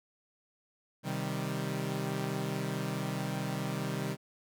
sawtooth chord, C minor, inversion none, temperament equal, 130.81 / 155.56 / 196 Hz, C3 / Eb3 / G3, 0 / 0 / 0 cents, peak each -33 dBFS, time 1.03-4.17 s, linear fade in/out 50 ms, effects none

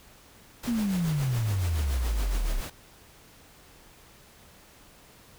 pink noise with tremolo, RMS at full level -37 dBFS, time 0.63-2.7 s, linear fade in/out 5 ms, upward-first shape sine, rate 7.1 Hz, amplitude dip 50%
sine exponential sweep, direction down, 246.5 to 32.61 Hz, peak -24 dBFS, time 0.67-2.61 s, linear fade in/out 10 ms
effects pink hiss -54 dBFS RMS until 5.38 s

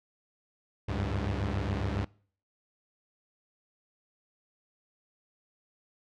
sawtooth tone cluster, 70.1 / 95.9 / 103.1 Hz, C#2 / G2 / G#2, +20 / -37 / -12 cents, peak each -30 dBFS, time 0.88-2.05 s, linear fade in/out 10 ms, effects noise-tail reverb RT60 0.5 s tail -24 dB re dry + low-pass 4000 Hz 12 dB/octave

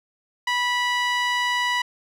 sawtooth tone with band-pass filter, 980 Hz, B5, 14 cents flat, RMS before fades -23 dBFS, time 0.47-1.82 s, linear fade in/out 5 ms, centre 2200 Hz, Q 1.1, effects none

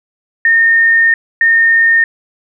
sine tone pair in turn, 1829 / 1829 Hz, A#6 / A#6, -33 / -33 cents, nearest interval unison, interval 0 cents, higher neither, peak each -6 dBFS, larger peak neither, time 0.45-1.14 / 1.41-2.04 s, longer first, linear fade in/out 2 ms, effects none

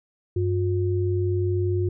sine tone pair together, 96.79 / 358.1 Hz, G2 / F4, -21 / +43 cents, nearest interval octave + major seventh, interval 2264 cents, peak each -22 / -25 dBFS, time 0.36-1.89 s, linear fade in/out 5 ms, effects none

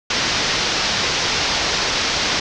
white low-pass noise, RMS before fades -20 dBFS, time 0.1-2.4 s, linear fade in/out 5 ms, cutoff 5900 Hz, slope 48 dB/octave, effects none

